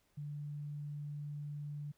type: tone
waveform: sine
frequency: 146.6 Hz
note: D3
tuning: 3 cents flat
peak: -40 dBFS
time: 0.17-1.92 s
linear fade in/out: 10 ms
effects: pink hiss -75 dBFS RMS until 1.97 s